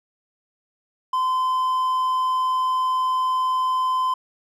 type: tone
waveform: triangle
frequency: 1027 Hz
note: C6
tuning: 33 cents flat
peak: -17 dBFS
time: 1.13-4.14 s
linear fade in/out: 5 ms
effects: none